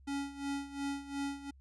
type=tone with tremolo; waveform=square; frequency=280 Hz; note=C#4; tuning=18 cents sharp; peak=-34 dBFS; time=0.07-1.51 s; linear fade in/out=10 ms; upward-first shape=sine; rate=2.8 Hz; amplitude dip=80%; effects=added 67 Hz sine -56 dBFS peak until 1.6 s + resampled to 24000 Hz